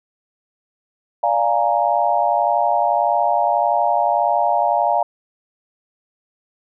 sine chord, Bb dominant seventh, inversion first, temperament equal, 587.3 / 698.5 / 830.6 / 932.3 Hz, D5 / F5 / Ab5 / Bb5, 0 / 0 / 0 / 0 cents, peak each -22 / -18 / -20 / -21 dBFS, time 1.23-5.03 s, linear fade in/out 5 ms, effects none

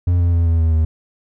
triangle tone with pitch steps, 88.1 / 86.29 / 84.51 / 82.77 / 81.07 / 79.4 Hz, F2 / F2 / E2 / E2 / E2 / D#2, +16 / -20 / +44 / +8 / -28 / +36 cents, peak -10 dBFS, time 0.07-0.85 s, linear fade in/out 5 ms, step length 130 ms, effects none

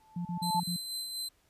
sine tone with exponential growth, 875 Hz, A5, 10 cents flat, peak -24 dBFS, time 0-0.6 s, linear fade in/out 5 ms, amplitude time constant 130 ms
sine tone bursts, 174.61 Hz, F3, in tune, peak -32 dBFS, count 5, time 0.16-0.764 s, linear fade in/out 5 ms, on 92 ms, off 36 ms
sawtooth tone with tremolo, 4072 Hz, C8, 48 cents flat, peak -31 dBFS, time 0.42-1.29 s, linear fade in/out 10 ms, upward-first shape sine, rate 4.1 Hz, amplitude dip 40%
effects pink hiss -69 dBFS RMS until 1.49 s + resampled to 32000 Hz

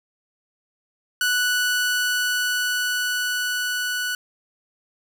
sawtooth tone with level ramp, 1480 Hz, F#6, in tune, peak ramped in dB -15 to -20 dBFS, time 1.21-4.15 s, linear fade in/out 2 ms, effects none

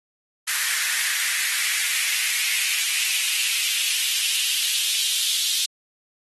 white noise with high-pass filter sweep, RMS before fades -23 dBFS, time 0.47-5.66 s, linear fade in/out 10 ms, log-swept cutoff 1700 to 3500 Hz, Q 2.8, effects AAC 32 kbps

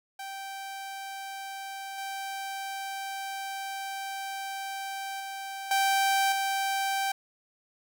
sawtooth tone with level steps, 781 Hz, G5, 7 cents flat, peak -33 / -30 / -32 / -19 / -23 dBFS, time 0.19-7.12 s, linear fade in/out 5 ms, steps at 1.98 / 5.2 / 5.71 / 6.32 s, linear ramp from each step 2 ms, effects none

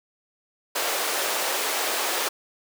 pink high-pass noise, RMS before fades -26 dBFS, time 0.75-2.29 s, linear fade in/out 10 ms, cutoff 420 Hz, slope 24 dB/octave, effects none

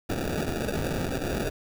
white noise with sample-and-hold, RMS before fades -29 dBFS, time 0.09-1.5 s, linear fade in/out 10 ms, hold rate 1050 Hz, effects none

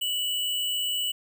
sine tone with sample-and-hold, 2958 Hz, F#7, 1 cent flat, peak -25 dBFS, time 0.01-1.12 s, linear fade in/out 10 ms, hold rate 11025 Hz, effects none

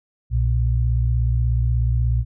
sine tone pair together, 61.74 / 118.31 Hz, B1 / A#2, 0 / +26 cents, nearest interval major seventh, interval 1126 cents, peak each -18 / -20 dBFS, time 0.3-2.25 s, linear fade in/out 50 ms, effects none

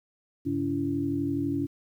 sine tone cluster, 99.9 / 139.1 / 283.4 / 335.5 Hz, G2 / C#3 / C#4 / E4, +33 / +6 / +38 / +31 cents, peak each -36 / -36 / -27 / -33 dBFS, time 0.45-1.67 s, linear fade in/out 20 ms, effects 10-bit

